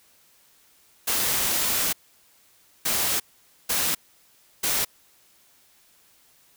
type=noise bursts at uneven times; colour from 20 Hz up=white; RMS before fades=-24 dBFS; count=4; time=1.07-1.93 / 2.85-3.2 / 3.69-3.95 / 4.63-4.85 s; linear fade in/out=10 ms; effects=white hiss -59 dBFS RMS until 6.56 s